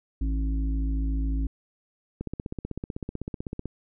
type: harmonic tone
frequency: 54 Hz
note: A1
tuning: 32 cents flat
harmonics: 1 / 3 / 5 / 6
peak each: -24 / -39 / -34 / -46 dBFS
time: 0.21-1.47 s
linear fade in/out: 5 ms
type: click train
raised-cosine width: 3 ms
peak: -19 dBFS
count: 24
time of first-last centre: 2.21-3.657 s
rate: 15.9 Hz
effects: none